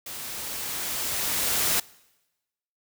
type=noise with level ramp; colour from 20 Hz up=white; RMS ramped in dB=-37 to -23 dBFS; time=0.06-1.8 s; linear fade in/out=5 ms; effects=noise-tail reverb RT60 1.0 s tail -23 dB re dry